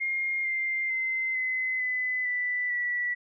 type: tone with pitch steps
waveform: sine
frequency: 2129 / 2098 / 2068 / 2039 / 2010 / 1980.7 / 1952.3 Hz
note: C7 / C7 / C7 / C7 / B6 / B6 / B6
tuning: +30 / +4 / -21 / -45 / +30 / +5 / -20 cents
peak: -26 dBFS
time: 0-3.15 s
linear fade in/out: 20 ms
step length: 450 ms
effects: none